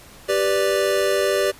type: chord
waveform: square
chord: G major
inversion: none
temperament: equal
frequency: 392 / 493.9 / 587.3 Hz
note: G4 / B4 / D5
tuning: 0 / 0 / 0 cents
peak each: -22 / -25 / -22 dBFS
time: 0.28-1.52 s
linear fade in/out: 20 ms
effects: pink hiss -45 dBFS RMS until 1.59 s + resampled to 32000 Hz